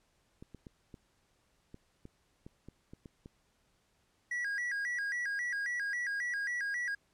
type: clicks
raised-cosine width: 3 ms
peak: -35 dBFS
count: 11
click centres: 0.425 / 0.547 / 0.668 / 0.942 / 1.744 / 2.054 / 2.465 / 2.686 / 2.935 / 3.058 / 3.259 s
type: tone with vibrato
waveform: triangle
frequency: 1781 Hz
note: A6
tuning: 21 cents sharp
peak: -31 dBFS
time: 4.31-6.95 s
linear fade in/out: 5 ms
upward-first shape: square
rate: 3.7 Hz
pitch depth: 150 cents each way
effects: pink hiss -73 dBFS RMS until 7.13 s + low-pass 10000 Hz 12 dB/octave